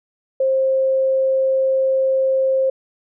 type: tone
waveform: sine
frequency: 530 Hz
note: C5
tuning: 22 cents sharp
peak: -14 dBFS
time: 0.4-2.7 s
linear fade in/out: 5 ms
effects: none